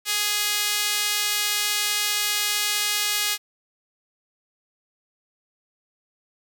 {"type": "tone with high-pass filter", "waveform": "sawtooth", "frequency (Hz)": 415.3, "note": "G#4", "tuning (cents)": 0, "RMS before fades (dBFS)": -24, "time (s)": [0.05, 3.38], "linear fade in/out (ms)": 50, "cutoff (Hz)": 2800, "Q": 0.81, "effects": []}